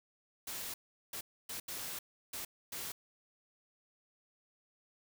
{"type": "noise bursts at uneven times", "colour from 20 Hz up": "white", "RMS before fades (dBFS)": -42, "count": 6, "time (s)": [[0.47, 0.74], [1.13, 1.21], [1.49, 1.6], [1.68, 1.99], [2.33, 2.45], [2.72, 2.92]], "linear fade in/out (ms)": 5, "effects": []}